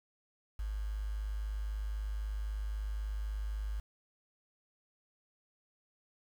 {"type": "tone with quantisation", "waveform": "sine", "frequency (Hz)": 51.91, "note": "G#1", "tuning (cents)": 0, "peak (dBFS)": -34, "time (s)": [0.59, 3.8], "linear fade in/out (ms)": 5, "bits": 9, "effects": []}